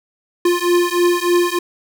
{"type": "beating tone pair", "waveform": "square", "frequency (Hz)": [349.2, 352.5], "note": ["F4", "F4"], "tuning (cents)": [0, 16], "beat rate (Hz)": 3.3, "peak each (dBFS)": -17, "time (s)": [0.45, 1.59], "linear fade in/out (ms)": 5, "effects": []}